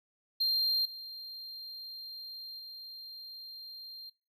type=tone with level steps; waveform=triangle; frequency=4186 Hz; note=C8; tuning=in tune; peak=-25 / -40 / -42 dBFS; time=0.4-4.1 s; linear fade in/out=10 ms; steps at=0.85 / 2.59 s; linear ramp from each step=5 ms; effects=noise-tail reverb RT60 0.3 s tail -22 dB re dry